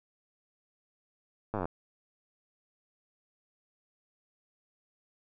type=slowing click train; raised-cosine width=1 ms; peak=-19 dBFS; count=12; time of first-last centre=1.54-1.655 s; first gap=9 ms; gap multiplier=1.03; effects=none